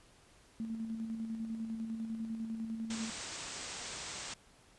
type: tone with tremolo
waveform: sine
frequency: 224.4 Hz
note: A3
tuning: 34 cents sharp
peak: -35 dBFS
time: 0.6-3.1 s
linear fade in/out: 0 ms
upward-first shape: square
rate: 10 Hz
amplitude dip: 40%
type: low-pass noise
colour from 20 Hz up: white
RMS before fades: -44 dBFS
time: 2.9-4.34 s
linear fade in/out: 5 ms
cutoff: 8500 Hz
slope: 96 dB/octave
effects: pink hiss -63 dBFS RMS until 4.78 s + resampled to 24000 Hz